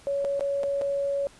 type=tone with dropouts; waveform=sine; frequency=560 Hz; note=C#5; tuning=18 cents sharp; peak=-24 dBFS; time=0.07-1.27 s; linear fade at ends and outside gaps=0 ms; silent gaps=0.245-0.249 / 0.395-0.408 / 0.633-0.638 / 0.813-0.818 s; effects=pink hiss -53 dBFS RMS until 1.39 s + resampled to 24000 Hz